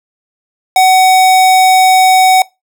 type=tone; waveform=square; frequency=750 Hz; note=F#5; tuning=23 cents sharp; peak=-5 dBFS; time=0.76-2.42 s; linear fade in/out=2 ms; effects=noise-tail reverb RT60 0.2 s tail -21 dB re dry